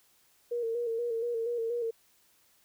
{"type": "tone with vibrato", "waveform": "sine", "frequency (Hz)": 466.2, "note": "A#4", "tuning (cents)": 0, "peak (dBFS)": -29, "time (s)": [0.51, 1.91], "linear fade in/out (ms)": 10, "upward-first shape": "square", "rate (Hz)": 4.2, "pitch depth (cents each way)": 42, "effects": ["white hiss -66 dBFS RMS until 2.64 s"]}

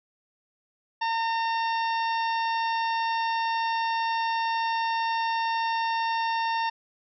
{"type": "harmonic tone", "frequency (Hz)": 911, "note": "A#5", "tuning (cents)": -40, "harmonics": [1, 2, 3, 4, 5, 6], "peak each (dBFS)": [-25, -33, -37, -40, -44, -41], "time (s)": [1.01, 6.7], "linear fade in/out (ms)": 10, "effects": []}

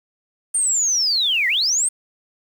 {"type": "linear two-way sweep", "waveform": "sine", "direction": "down then up", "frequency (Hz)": [8940, 1864.7, 8750], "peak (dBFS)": -16, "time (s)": [0.54, 1.89], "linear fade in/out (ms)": 10, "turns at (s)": 1.48, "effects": ["7-bit"]}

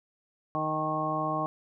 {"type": "harmonic tone with a mistuned harmonic", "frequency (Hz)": 155.56, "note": "D#3", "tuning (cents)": 0, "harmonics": [1, 2, 3, 4, 5, 6, 7], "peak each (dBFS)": [-36, -35, -42, -34, -34, -42, -31], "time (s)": [0.55, 1.46], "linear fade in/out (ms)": 0, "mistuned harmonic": 6, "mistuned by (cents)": -59, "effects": []}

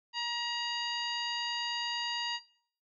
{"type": "harmonic tone", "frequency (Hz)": 949, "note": "A#5", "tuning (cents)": 31, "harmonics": [1, 2, 3, 4, 5, 7], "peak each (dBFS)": [-37, -41, -37, -43, -38, -51], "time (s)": [0.13, 2.4], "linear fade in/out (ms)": 50, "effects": ["noise-tail reverb RT60 0.5 s tail -17 dB re dry"]}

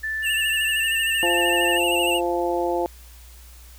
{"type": "tone with pitch glide", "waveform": "sine", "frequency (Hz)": [1760, 1795.9], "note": ["A6", "A6"], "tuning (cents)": [0, 35], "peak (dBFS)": -24, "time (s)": [0.03, 1.78], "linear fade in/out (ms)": 10, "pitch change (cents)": 35, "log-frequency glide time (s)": [0.77, 0.88]}
{"type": "tone with vibrato", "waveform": "square", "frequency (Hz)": 2779, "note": "F7", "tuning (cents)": -9, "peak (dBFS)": -22, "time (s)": [0.22, 2.21], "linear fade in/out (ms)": 50, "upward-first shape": "sine", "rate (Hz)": 13, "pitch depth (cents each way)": 72}
{"type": "harmonic tone", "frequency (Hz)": 173.7, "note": "F3", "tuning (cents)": -9, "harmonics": [2, 3, 4, 5], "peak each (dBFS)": [-24, -26, -27, -28], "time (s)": [1.23, 2.86], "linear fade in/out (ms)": 0}
{"effects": ["added 60 Hz sine -43 dBFS peak until 3.78 s", "white hiss -50 dBFS RMS until 3.78 s"]}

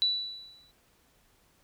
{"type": "tone with exponential decay", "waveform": "sine", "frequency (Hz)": 3951, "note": "B7", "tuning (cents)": 0, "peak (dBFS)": -21, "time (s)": [0.02, 0.71], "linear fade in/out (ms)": 0, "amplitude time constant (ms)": 150, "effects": ["pink hiss -66 dBFS RMS until 1.63 s"]}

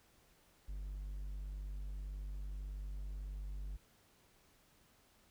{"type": "tone", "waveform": "triangle", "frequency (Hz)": 49.14, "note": "G1", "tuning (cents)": 5, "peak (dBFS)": -39, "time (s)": [0.68, 3.77], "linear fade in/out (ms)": 10, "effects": ["pink hiss -69 dBFS RMS until 5.3 s"]}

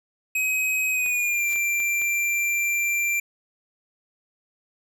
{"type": "tone with pitch glide", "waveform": "square", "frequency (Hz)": [2532, 2362], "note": ["D#7", "D7"], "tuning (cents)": [30, 9], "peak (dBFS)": -22, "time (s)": [0.35, 3.2], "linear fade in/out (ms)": 5, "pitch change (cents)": -121, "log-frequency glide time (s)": [0.91, 1.47]}
{"type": "clicks", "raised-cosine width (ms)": 0.3, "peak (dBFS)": -24, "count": 4, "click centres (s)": [1.062, 1.559, 1.802, 2.017]}
{"type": "noise with exponential growth", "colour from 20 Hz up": "white", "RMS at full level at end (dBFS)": -38, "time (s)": [1.36, 1.54], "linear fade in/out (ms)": 5, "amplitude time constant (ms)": 39}
{"effects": []}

